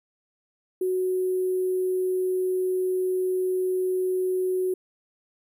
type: tone with sample-and-hold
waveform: sine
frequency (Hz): 370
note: F#4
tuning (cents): 0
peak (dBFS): -22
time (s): 0.81-4.74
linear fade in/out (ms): 5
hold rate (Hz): 11025
effects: none